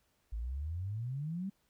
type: exponential sweep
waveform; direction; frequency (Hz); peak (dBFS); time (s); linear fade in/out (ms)
sine; up; 52.2 to 201.5; -35; 0.32-1.5; 10
effects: pink hiss -75 dBFS RMS until 1.69 s